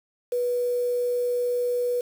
sine tone with quantisation, 488.8 Hz, B4, 18 cents flat, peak -22 dBFS, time 0.32-2.01 s, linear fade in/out 5 ms, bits 7, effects none

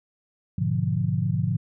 sine chord, G# diminished seventh, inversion none, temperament equal, 103.83 / 123.47 / 146.83 / 174.61 Hz, G#2 / B2 / D3 / F3, 0 / 0 / 0 / 0 cents, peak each -27 dBFS, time 0.58-1.57 s, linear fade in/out 5 ms, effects none

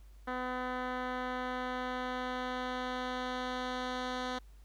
10% pulse tone with low-pass filter sweep, 252.4 Hz, B3, 38 cents sharp, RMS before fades -37 dBFS, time 0.27-4.39 s, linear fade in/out 10 ms, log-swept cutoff 2000 to 4300 Hz, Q 1.2, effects added 50 Hz sine -52 dBFS peak until 4.64 s + pink hiss -69 dBFS RMS until 4.64 s

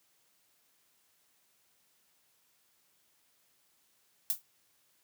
violet noise with exponential decay, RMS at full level -26 dBFS, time 4.3-4.42 s, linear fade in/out 0 ms, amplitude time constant 24 ms, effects white hiss -71 dBFS RMS until 5.03 s + high-pass 80 Hz 12 dB/octave

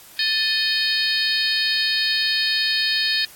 harmonic tone with a mistuned harmonic, 622.3 Hz, D#5, in tune, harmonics 3 / 4 / 5 / 6 / 7 / 8, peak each -25 / -28 / -28 / -26 / -22 / -28 dBFS, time 0.19-3.25 s, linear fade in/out 2 ms, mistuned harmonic 3, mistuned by -100 cents, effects white hiss -45 dBFS RMS until 3.35 s + AAC 64 kbps

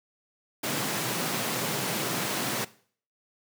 pink high-pass noise, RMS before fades -30 dBFS, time 0.63-2.65 s, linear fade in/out 10 ms, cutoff 120 Hz, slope 48 dB/octave, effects noise-tail reverb RT60 0.5 s tail -19 dB re dry

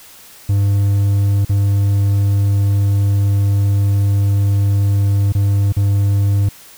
triangle tone with dropouts, 100.2 Hz, G2, 38 cents sharp, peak -9 dBFS, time 0.49-6.49 s, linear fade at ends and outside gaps 5 ms, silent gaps 1.45-1.494 / 5.324-5.349 / 5.724-5.766 s, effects white hiss -41 dBFS RMS until 6.77 s

